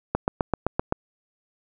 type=click train; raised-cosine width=1 ms; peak=-7 dBFS; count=7; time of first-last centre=0.15-0.924 s; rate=7.75 Hz; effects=none